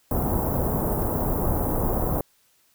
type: band-stop noise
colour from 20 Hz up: pink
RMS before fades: -24 dBFS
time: 0.11-2.21 s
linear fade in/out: 2 ms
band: 960 to 14000 Hz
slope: 24 dB/octave
effects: white hiss -63 dBFS RMS until 2.74 s